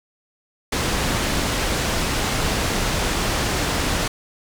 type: low-pass noise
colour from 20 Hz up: pink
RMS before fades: -22 dBFS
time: 0.72-4.08 s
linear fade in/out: 5 ms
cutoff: 8200 Hz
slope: 12 dB/octave
effects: none